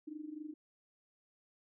sine tone with amplitude modulation, 305 Hz, D#4, 34 cents flat, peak -39 dBFS, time 0.07-0.54 s, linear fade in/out 10 ms, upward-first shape sine, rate 23.9 Hz, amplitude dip 80%, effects none

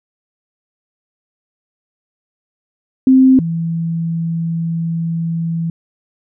sine tone pair in turn, 261.6 / 165.75 Hz, C4 / E3, 0 / +10 cents, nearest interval minor sixth, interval 790 cents, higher first, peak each -5 / -16 dBFS, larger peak first, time 3.07-3.39 / 3.39-5.7 s, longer second, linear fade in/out 2 ms, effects none

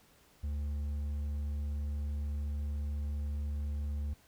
triangle tone with hard clipping, 73 Hz, D2, 10 cents flat, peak -34 dBFS, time 0.43-4.14 s, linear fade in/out 10 ms, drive 7 dB, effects pink hiss -64 dBFS RMS until 4.27 s

